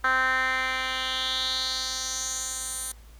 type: tone with band-pass filter sweep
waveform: 10% pulse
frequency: 259.9 Hz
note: C4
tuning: 11 cents flat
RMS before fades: -28 dBFS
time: 0.04-2.92 s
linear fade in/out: 5 ms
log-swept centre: 1500 to 9800 Hz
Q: 3.5
effects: added 55 Hz sine -46 dBFS peak until 3.19 s + pink hiss -57 dBFS RMS until 3.19 s